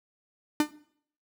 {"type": "tone with exponential decay", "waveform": "45% pulse", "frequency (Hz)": 300, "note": "D4", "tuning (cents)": 37, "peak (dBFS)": -17, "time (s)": [0.6, 0.71], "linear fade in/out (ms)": 2, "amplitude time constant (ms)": 23, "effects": ["noise-tail reverb RT60 0.6 s tail -19 dB re dry"]}